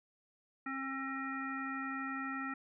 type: harmonic tone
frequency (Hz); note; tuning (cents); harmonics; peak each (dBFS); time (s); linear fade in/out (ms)
268.8; C4; +47; 1 / 3 / 5 / 7 / 9; -41 / -49 / -41 / -43 / -51; 0.66-2.54; 5
effects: none